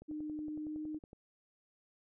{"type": "click train", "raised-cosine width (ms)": 2, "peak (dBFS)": -39, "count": 13, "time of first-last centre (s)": [0.02, 1.131], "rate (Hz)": 10.8}
{"type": "tone with pitch glide", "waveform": "sine", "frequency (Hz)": [304.2, 307.4], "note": ["D#4", "D#4"], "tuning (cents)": [-39, -21], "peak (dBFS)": -38, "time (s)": [0.08, 0.99], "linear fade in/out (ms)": 20, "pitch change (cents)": 18, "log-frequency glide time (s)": [0.56, 0.83]}
{"effects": []}